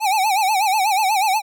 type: tone with vibrato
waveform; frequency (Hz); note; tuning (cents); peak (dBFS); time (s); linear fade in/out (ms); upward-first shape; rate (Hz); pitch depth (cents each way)
square; 811; G#5; -41; -16; 0-1.42; 50; sine; 8.2; 150
effects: none